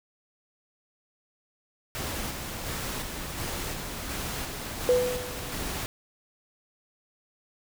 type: noise with tremolo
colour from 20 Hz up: pink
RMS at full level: -33 dBFS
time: 1.95-5.86 s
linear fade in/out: 0 ms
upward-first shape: square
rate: 1.4 Hz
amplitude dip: 30%
type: tone with exponential decay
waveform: sine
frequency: 497.3 Hz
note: B4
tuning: 12 cents sharp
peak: -16 dBFS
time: 4.89-5.58 s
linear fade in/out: 0 ms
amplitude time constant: 150 ms
effects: none